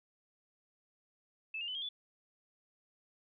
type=tone with pitch steps; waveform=sine; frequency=2622 / 2810 / 3012 / 3228 / 3460 Hz; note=E7 / F7 / F#7 / G#7 / A7; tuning=-10 / +10 / +30 / -50 / -30 cents; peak=-37 dBFS; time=1.54-1.89 s; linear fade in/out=5 ms; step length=70 ms; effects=none